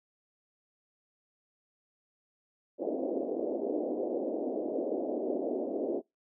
pink band-pass noise, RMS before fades -33 dBFS, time 2.78-6.02 s, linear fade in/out 50 ms, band 260 to 640 Hz, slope 48 dB/octave, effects noise-tail reverb RT60 0.2 s tail -26 dB re dry

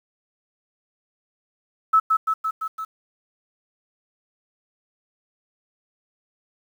sine tone with echo, 1302 Hz, E6, 22 cents flat, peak -12 dBFS, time 1.93-2 s, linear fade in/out 10 ms, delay 170 ms, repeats 5, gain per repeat -3 dB, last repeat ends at 2.85 s, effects 8-bit

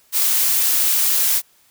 blue noise, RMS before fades -17 dBFS, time 0.12-1.42 s, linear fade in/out 50 ms, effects white hiss -56 dBFS RMS until 1.7 s

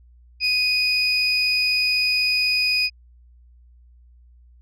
sine tone pair together, 2489 / 4978 Hz, D#7 / D#8, 0 / 0 cents, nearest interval octave, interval 1200 cents, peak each -19 dBFS, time 0.4-2.9 s, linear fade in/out 50 ms, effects tanh soft clip ceiling -13 dBFS + added 60 Hz sine -48 dBFS peak until 4.61 s

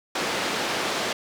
pink band-pass noise, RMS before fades -27 dBFS, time 0.15-1.13 s, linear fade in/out 5 ms, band 320 to 5500 Hz, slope 12 dB/octave, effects none

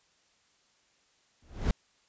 brown noise with exponential growth, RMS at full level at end -23 dBFS, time 1.42-1.71 s, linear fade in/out 2 ms, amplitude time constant 62 ms, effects white hiss -68 dBFS RMS until 2.08 s + resampled to 16000 Hz

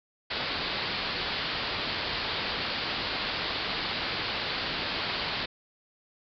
white low-pass noise, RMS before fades -32 dBFS, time 0.3-5.46 s, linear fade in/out 10 ms, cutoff 4800 Hz, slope 96 dB/octave, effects none

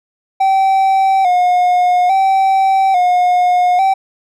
triangle tone with vibrato, 745 Hz, F#5, 12 cents sharp, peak -7 dBFS, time 0.4-3.94 s, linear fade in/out 10 ms, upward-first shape square, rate 0.59 Hz, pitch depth 62 cents each way, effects none

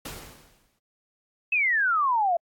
pink noise with exponential decay, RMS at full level -34 dBFS, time 0.05-0.79 s, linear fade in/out 5 ms, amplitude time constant 160 ms
sine exponential sweep, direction down, 2637 to 660 Hz, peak -20 dBFS, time 1.52-2.37 s, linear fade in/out 5 ms
effects AAC 64 kbps

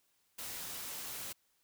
white noise, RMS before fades -43 dBFS, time 0.38-1.33 s, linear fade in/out 10 ms, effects white hiss -75 dBFS RMS until 1.63 s

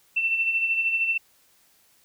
sine tone with tremolo, 2685 Hz, E7, 31 cents sharp, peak -19 dBFS, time 0.16-1.18 s, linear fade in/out 10 ms, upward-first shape sine, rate 13 Hz, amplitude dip 50%, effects white hiss -61 dBFS RMS until 2.04 s

